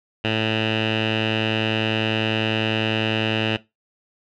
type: tone with low-pass filter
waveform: 10% pulse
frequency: 110 Hz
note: A2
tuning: in tune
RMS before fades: -22 dBFS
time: 0.24-3.57 s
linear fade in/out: 10 ms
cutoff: 2900 Hz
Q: 5.4
effects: noise-tail reverb RT60 0.2 s tail -18 dB re dry